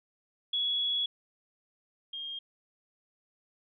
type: tone pair in turn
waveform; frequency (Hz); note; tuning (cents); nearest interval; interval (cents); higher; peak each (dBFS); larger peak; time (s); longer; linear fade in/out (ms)
sine; 3366 / 3224; G#7 / G7; +23 / +48; minor second; 75; first; -27 / -36; first; 0.53-1.06 / 2.13-2.39; first; 5
effects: none